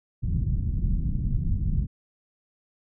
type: low-pass noise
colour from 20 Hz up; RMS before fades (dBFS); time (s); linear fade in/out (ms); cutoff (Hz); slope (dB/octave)
pink; -25; 0.22-1.87; 20; 180; 24
effects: none